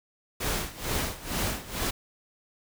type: noise with tremolo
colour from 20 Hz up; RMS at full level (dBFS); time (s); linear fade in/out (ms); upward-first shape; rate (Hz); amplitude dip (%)
pink; -28; 0.4-1.91; 10; sine; 2.2; 85
effects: none